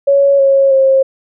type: tone with pitch steps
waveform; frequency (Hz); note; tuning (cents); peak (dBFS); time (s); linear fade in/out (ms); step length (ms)
sine; 558 / 546.5 / 535.3; C#5 / C#5 / C5; +11 / -25 / +39; -6; 0.07-1.03; 10; 320
effects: none